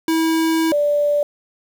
square / sine tone pair in turn, 324.1 / 584.9 Hz, E4 / D5, -29 / -7 cents, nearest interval minor seventh, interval 1022 cents, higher second, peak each -16 / -14 dBFS, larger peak second, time 0.08-0.72 / 0.72-1.23 s, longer first, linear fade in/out 2 ms, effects 7-bit

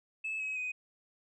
sine tone with pitch steps, 2606 / 2554 / 2503 Hz, E7 / D#7 / D#7, -20 / +45 / +10 cents, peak -32 dBFS, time 0.24-0.72 s, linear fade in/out 10 ms, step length 160 ms, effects tanh soft clip ceiling -31 dBFS

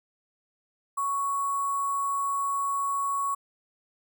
sine tone with sample-and-hold, 1113 Hz, C#6, 7 cents sharp, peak -25 dBFS, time 0.97-3.35 s, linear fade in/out 10 ms, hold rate 8820 Hz, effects none

